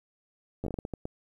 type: slowing click train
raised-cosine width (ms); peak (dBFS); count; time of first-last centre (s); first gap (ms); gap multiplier
2; -21; 10; 0.64-1.054; 10; 1.36
effects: 10-bit